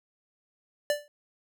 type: tone with exponential decay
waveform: square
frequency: 587.3 Hz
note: D5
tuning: in tune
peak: -21 dBFS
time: 0.9-1.08 s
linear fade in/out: 1 ms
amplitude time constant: 38 ms
effects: none